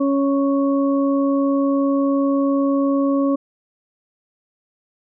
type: harmonic tone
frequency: 277.2 Hz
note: C#4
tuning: in tune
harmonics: 1 / 2 / 4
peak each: -16 / -22 / -28 dBFS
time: 0-3.36 s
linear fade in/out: 10 ms
effects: none